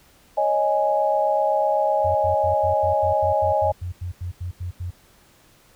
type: chord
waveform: sine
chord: C# suspended second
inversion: none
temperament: equal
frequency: 554.4 / 622.3 / 830.6 Hz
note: C#5 / D#5 / G#5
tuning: 0 / 0 / 0 cents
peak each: -24 / -21 / -21 dBFS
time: 0.37-3.72 s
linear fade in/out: 10 ms
type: tone bursts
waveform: sine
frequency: 89 Hz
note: F2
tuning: 33 cents sharp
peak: -26 dBFS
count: 15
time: 2.04-4.908 s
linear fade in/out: 10 ms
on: 110 ms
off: 87 ms
effects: pink hiss -55 dBFS RMS until 5.75 s